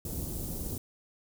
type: band-stop noise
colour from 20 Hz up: pink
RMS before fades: -36 dBFS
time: 0.05-0.78 s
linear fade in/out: 2 ms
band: 350 to 10000 Hz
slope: 12 dB/octave
effects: none